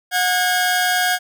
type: tone pair together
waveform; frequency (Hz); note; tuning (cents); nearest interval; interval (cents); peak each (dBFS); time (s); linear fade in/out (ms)
sawtooth; 727.4 / 1633; F#5 / G#6; -30 / -30; octave + major second; 1400; -15; 0.11-1.19; 50
effects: none